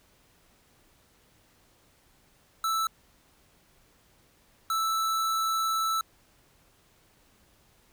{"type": "tone bursts at uneven times", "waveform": "square", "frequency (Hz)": 1318.5, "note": "E6", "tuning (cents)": 0, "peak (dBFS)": -26, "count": 2, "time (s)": [[2.64, 2.87], [4.7, 6.01]], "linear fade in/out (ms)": 2, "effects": ["pink hiss -63 dBFS RMS until 7.92 s"]}